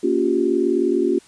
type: chord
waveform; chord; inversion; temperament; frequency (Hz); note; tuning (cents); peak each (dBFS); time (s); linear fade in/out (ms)
sine; G half-diminished seventh; first; just; 235.2 / 282.2 / 352.8 / 392; Bb3 / Db4 / F4 / G4; +16 / +31 / +18 / 0; -25 / -22 / -19 / -22; 0.03-1.19; 10
effects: white hiss -50 dBFS RMS until 1.27 s + resampled to 22050 Hz